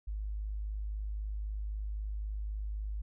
sine tone, 51.91 Hz, G#1, in tune, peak -34 dBFS, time 0.07-3.02 s, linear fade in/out 10 ms, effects none

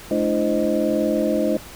sine tone cluster, 214.4 / 295.4 / 336.3 / 521 / 620 Hz, A3 / D4 / E4 / C5 / D#5, -45 / +10 / +35 / -7 / -6 cents, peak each -24 dBFS, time 0.11-1.57 s, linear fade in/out 2 ms, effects pink hiss -40 dBFS RMS until 1.75 s

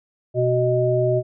harmonic tone, 124.4 Hz, B2, 13 cents sharp, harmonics 1 / 3 / 5, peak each -21 / -21 / -20 dBFS, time 0.34-1.23 s, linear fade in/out 50 ms, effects none

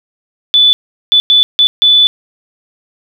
sine tone bursts at uneven times, 3480 Hz, A7, 20 cents flat, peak -4 dBFS, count 5, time 0.54-0.73 / 1.12-1.2 / 1.3-1.43 / 1.59-1.67 / 1.82-2.07 s, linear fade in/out 0 ms, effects 7-bit

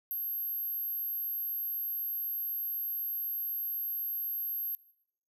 sine tone, 12544 Hz, G9, in tune, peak -32 dBFS, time 0.11-4.75 s, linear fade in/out 0 ms, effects noise-tail reverb RT60 0.7 s tail -20 dB re dry

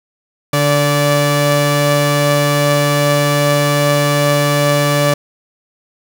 sawtooth tone pair together, 145.63 / 580 Hz, D3 / D5, -14 / -22 cents, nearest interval 2 octaves, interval 2392 cents, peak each -10 dBFS, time 0.53-5.14 s, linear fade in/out 5 ms, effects none

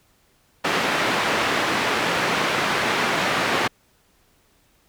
white band-pass noise, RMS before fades -22 dBFS, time 0.64-3.68 s, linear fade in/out 10 ms, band 150 to 2100 Hz, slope 12 dB/octave, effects pink hiss -61 dBFS RMS until 4.88 s

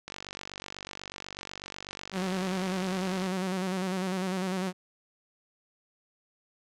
click train, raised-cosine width 0.2 ms, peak -21 dBFS, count 154, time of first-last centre 0.08-3.261 s, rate 48.1 Hz
sawtooth tone with vibrato, 186.7 Hz, F#3, 16 cents sharp, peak -25 dBFS, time 2.12-4.73 s, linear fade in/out 50 ms, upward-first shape square, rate 10 Hz, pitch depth 45 cents each way
effects low-pass 10000 Hz 12 dB/octave

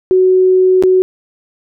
sine tone with dropouts, 371.8 Hz, F#4, 8 cents sharp, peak -6 dBFS, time 0.11-1.02 s, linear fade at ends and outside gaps 0 ms, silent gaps 0.825-0.836 s, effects none

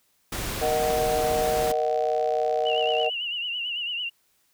pink noise, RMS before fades -31 dBFS, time 0.32-1.72 s, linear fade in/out 5 ms
click train, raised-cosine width 0.2 ms, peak -26 dBFS, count 158, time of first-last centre 0.59-3.062 s, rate 63.5 Hz
sine chord, D# minor, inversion second, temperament just, 466.7 / 622.3 / 746.7 Hz, A#4 / D#5 / F#5, +2 / 0 / +16 cents, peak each -26 dBFS, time 0.61-3.1 s, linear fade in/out 20 ms
sine tone with vibrato, 2860 Hz, F7, 41 cents sharp, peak -27 dBFS, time 2.65-4.1 s, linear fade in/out 20 ms, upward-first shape triangle, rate 9 Hz, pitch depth 96 cents each way
effects white hiss -67 dBFS RMS until 4.53 s

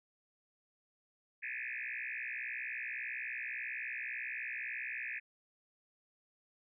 sine tone with frequency modulation, 2118 Hz, C7, 21 cents sharp, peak -38 dBFS, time 1.42-5.2 s, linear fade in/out 20 ms, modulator 61.8 Hz, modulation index 7, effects none

